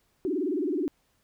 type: tone with vibrato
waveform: sine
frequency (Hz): 329.6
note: E4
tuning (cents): 0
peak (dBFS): -25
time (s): 0.25-0.88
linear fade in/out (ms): 0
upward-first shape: sine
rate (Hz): 19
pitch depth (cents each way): 290
effects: pink hiss -70 dBFS RMS until 1.23 s